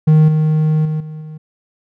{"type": "tone with level steps", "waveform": "triangle", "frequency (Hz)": 155.3, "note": "D#3", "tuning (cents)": -3, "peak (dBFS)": [-4, -9, -14, -24, -26], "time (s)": [0.07, 1.38], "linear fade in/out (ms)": 10, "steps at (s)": [0.28, 0.85, 1, 1.21], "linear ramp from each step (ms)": 5, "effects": []}